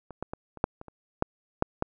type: clicks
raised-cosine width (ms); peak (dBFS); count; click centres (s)
1; -27 / -18 / -20 / -29 / -8 / -27 / -30 / -9 / -8 / -12; 10; 0.107 / 0.226 / 0.335 / 0.573 / 0.641 / 0.814 / 0.883 / 1.224 / 1.624 / 1.824
effects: none